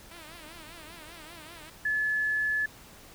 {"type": "tone with vibrato", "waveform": "5% pulse", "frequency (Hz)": 323.6, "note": "E4", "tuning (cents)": -32, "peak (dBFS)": -35, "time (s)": [0.11, 1.7], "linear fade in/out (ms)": 5, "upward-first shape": "triangle", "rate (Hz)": 5.1, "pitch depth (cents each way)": 150}
{"type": "tone", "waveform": "sine", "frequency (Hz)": 1720, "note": "A6", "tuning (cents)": -40, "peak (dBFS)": -25, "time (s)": [1.85, 2.66], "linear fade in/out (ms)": 5}
{"effects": ["pink hiss -51 dBFS RMS until 3.14 s"]}